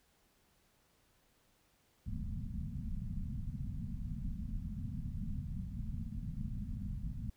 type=low-pass noise; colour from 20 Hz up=pink; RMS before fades=-40 dBFS; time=2.06-7.3 s; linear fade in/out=5 ms; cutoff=240 Hz; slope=96 dB/octave; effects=pink hiss -72 dBFS RMS until 7.36 s